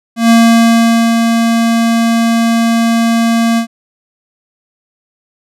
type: tone with ADSR envelope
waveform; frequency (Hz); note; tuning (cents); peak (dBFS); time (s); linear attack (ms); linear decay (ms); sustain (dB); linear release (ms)
square; 230; A#3; -23; -4; 0.16-3.67; 140; 840; -5; 93
effects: low-pass 12000 Hz 12 dB/octave